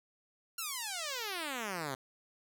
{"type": "exponential sweep", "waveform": "5% pulse", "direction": "down", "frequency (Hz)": [1408, 127.4], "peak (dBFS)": -25, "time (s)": [0.58, 1.95], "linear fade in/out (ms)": 5, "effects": []}